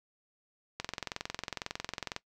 click train, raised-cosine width 0.2 ms, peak -17 dBFS, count 31, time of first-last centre 0.8-2.164 s, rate 22 Hz, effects noise-tail reverb RT60 0.1 s tail -19 dB re dry

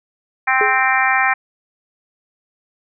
harmonic tone, 261.6 Hz, C4, in tune, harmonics 3 / 4 / 5 / 6 / 7 / 8 / 9, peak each -19 / -22 / -22 / -22 / -18 / -24 / -21 dBFS, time 0.47-1.34 s, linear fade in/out 10 ms
sine tone with exponential decay, 417.8 Hz, G#4, 10 cents sharp, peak -15 dBFS, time 0.61-0.88 s, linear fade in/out 1 ms, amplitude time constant 57 ms
effects none

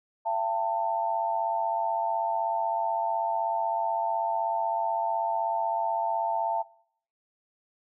sine tone cluster, 676 / 799 / 895 Hz, E5 / G5 / A5, +43 / +33 / +29 cents, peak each -30 / -34 / -27 dBFS, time 0.25-6.63 s, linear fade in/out 20 ms, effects noise-tail reverb RT60 0.6 s tail -20 dB re dry

